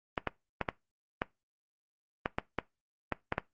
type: clicks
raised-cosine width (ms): 0.5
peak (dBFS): -14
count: 11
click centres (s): 0.178 / 0.273 / 0.613 / 0.688 / 1.219 / 2.259 / 2.385 / 2.587 / 3.123 / 3.324 / 3.381
effects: noise-tail reverb RT60 0.2 s tail -21 dB re dry + Opus 24 kbps